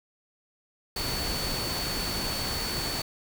sine tone in noise, 4465 Hz, C#8, 12 cents sharp, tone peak -33 dBFS, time 0.96-3.02 s, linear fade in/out 5 ms, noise pink, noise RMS -32 dBFS, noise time 0.96-3.02 s, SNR -4 dB, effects none

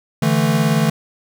square chord, D suspended second, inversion none, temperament equal, 146.83 / 164.81 / 220 Hz, D3 / E3 / A3, 0 / 0 / 0 cents, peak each -19 dBFS, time 0.22-0.9 s, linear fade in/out 5 ms, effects none

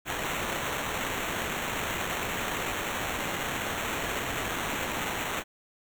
white noise with sample-and-hold, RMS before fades -32 dBFS, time 0.05-5.44 s, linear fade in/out 50 ms, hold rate 4900 Hz, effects none

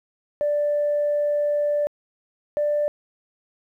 sine tone pair in turn, 587.3 / 590.3 Hz, D5 / D5, 0 / +9 cents, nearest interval unison, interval 9 cents, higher second, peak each -18 dBFS, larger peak neither, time 0.41-1.87 / 2.57-2.88 s, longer first, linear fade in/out 0 ms, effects tanh soft clip ceiling -15 dBFS + 10-bit

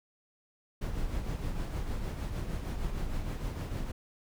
brown noise with tremolo, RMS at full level -32 dBFS, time 0.81-3.92 s, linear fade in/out 10 ms, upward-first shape triangle, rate 6.5 Hz, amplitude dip 50%, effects none

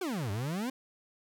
40% pulse exponential two-way sweep, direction down then up, 400.8 to 95 to 271.7 Hz, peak -31 dBFS, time 0.01-0.7 s, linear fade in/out 5 ms, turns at 0.31 s, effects none

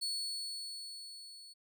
35% pulse tone with level ramp, 4410 Hz, C#8, 10 cents flat, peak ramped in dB -32 to -50 dBFS, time 0.01-1.54 s, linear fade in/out 20 ms, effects none

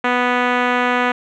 5% pulse tone with low-pass filter, 246.9 Hz, B3, in tune, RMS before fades -17 dBFS, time 0.04-1.12 s, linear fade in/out 5 ms, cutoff 2000 Hz, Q 0.77, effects none

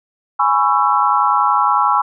sine chord, C# minor seventh, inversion second, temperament just, 831.5 / 997.9 / 1108.7 / 1330.5 Hz, G#5 / B5 / C#6 / E6, +2 / +18 / 0 / +16 cents, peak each -17 dBFS, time 0.39-2.02 s, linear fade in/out 10 ms, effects none

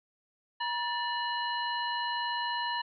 sine tone cluster, 955 / 1769 / 2917 / 4099 Hz, A#5 / A6 / F#7 / C8, +42 / +9 / -25 / -36 cents, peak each -32 / -36 / -38 / -40 dBFS, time 0.6-2.82 s, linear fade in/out 10 ms, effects none

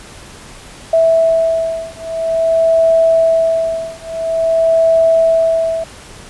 sine beating tone pair, 655 / 655.49 Hz, E5 / E5, -11 / -10 cents, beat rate 0.49 Hz, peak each -13 dBFS, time 0.93-5.84 s, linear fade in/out 5 ms, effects pink hiss -36 dBFS RMS until 6.29 s + resampled to 24000 Hz

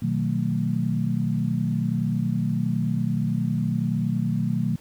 sine chord, B dominant seventh, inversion none, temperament equal with one note detuned, 123.47 / 155.56 / 185 / 224 Hz, B2 / D#3 / F#3 / A3, 0 / 0 / 0 / +31 cents, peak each -27 dBFS, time 0.02-4.76 s, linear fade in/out 5 ms, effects pink hiss -53 dBFS RMS until 4.8 s

